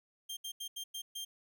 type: tone bursts at uneven times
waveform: sawtooth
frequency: 3185 Hz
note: G7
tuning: 27 cents sharp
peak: -36 dBFS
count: 6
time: 0.29-0.37 / 0.44-0.52 / 0.6-0.68 / 0.76-0.84 / 0.94-1.02 / 1.15-1.25 s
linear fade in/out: 10 ms
effects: none